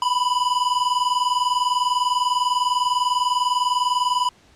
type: tone pair together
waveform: square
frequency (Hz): 981 / 1001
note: B5 / B5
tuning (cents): -12 / +23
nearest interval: unison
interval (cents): 35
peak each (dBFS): -22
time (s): 0.02-4.29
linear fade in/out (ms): 2
effects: pink hiss -54 dBFS RMS until 4.55 s + low-pass 7000 Hz 12 dB/octave